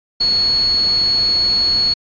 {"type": "tone in noise", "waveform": "sine", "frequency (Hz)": 4366, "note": "C#8", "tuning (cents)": -27, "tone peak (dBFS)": -12, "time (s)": [0.2, 1.94], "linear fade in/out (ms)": 10, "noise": "pink", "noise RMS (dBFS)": -30, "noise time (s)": [0.2, 1.94], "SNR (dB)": 15, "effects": ["resampled to 11025 Hz"]}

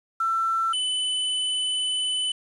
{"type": "tone pair in turn", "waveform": ["sine", "square"], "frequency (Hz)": [1340, 3008], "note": ["E6", "F#7"], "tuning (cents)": [28, 28], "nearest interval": "octave + major second", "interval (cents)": 1400, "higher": "second", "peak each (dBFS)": [-21, -24], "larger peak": "first", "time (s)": [[0.2, 0.73], [0.73, 2.32]], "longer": "second", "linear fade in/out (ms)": 5, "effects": ["resampled to 24000 Hz", "8-bit"]}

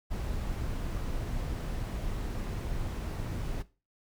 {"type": "noise", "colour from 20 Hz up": "brown", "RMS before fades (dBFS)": -34, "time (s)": [0.1, 3.63], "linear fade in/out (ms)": 20, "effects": ["noise-tail reverb RT60 0.3 s tail -17 dB re dry"]}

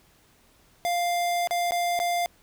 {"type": "tone with dropouts", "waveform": "square", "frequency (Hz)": 698.5, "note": "F5", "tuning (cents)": 0, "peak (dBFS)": -24, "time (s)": [0.85, 2.26], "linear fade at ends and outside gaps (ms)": 0, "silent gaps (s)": [[1.473, 1.509], [1.709, 1.72], [1.991, 2]], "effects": ["pink hiss -60 dBFS RMS until 2.42 s"]}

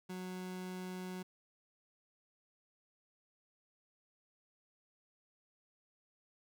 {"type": "tone", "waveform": "30% pulse", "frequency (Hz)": 183.8, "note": "F#3", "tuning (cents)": -11, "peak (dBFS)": -39, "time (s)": [0.09, 1.23], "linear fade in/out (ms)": 10, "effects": []}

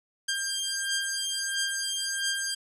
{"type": "beating tone pair", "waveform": "10% pulse", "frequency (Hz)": [1595, 1596.5], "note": ["G6", "G6"], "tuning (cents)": [30, 31], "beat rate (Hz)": 1.5, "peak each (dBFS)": -22, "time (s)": [0.28, 2.55], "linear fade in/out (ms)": 10, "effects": ["low-pass 11000 Hz 12 dB/octave"]}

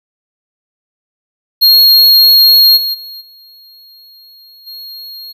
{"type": "tone with level steps", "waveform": "square", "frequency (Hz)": 4274, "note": "C8", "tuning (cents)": 36, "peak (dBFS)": [-4, -14, -27, -38, -27], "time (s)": [1.61, 5.33], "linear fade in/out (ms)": 20, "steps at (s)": [2.76, 2.93, 3.2, 4.66], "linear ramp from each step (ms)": 20, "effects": []}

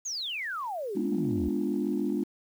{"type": "exponential sweep", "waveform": "sine", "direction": "down", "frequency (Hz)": [6860, 66.9], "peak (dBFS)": -31, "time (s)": [0.05, 1.49], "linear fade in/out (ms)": 10}
{"type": "chord", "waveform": "sine", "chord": "G# diminished seventh", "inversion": "none", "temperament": "equal", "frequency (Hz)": [207.7, 246.9, 293.7, 349.2], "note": ["G#3", "B3", "D4", "F4"], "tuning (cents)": [0, 0, 0, 0], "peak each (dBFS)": [-31, -32, -30, -32], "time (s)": [0.95, 2.24], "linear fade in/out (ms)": 10}
{"effects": ["tanh soft clip ceiling -18 dBFS", "9-bit"]}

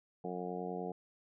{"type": "harmonic tone", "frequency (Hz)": 90.1, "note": "F#2", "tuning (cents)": -45, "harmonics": [2, 3, 4, 5, 6, 7, 8, 9], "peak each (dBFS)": [-43, -48, -45, -42, -52, -50, -44, -51], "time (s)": [0.24, 0.92], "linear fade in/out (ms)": 5, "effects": []}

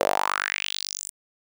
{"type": "tone with high-pass filter sweep", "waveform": "sawtooth", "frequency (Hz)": 49, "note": "G1", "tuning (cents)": 0, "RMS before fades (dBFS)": -27, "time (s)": [0, 1.1], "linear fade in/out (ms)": 10, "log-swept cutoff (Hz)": [510, 9100], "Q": 4.4, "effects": []}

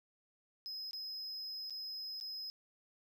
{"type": "tone with dropouts", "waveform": "triangle", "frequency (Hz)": 5090, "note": "D#8", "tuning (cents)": 39, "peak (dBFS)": -40, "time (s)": [0.66, 2.5], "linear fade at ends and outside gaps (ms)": 0, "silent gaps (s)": [[0.91, 0.932], [1.698, 1.706], [2.201, 2.211]], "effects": []}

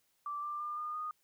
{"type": "tone with pitch steps", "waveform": "sine", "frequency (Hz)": [1169, 1184.6, 1200.5, 1216.5, 1232.8], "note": ["D6", "D6", "D6", "D#6", "D#6"], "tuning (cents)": [-8, 15, 38, -39, -16], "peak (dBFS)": -36, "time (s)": [0.26, 1.11], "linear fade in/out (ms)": 2, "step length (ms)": 170, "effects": ["white hiss -75 dBFS RMS until 1.23 s"]}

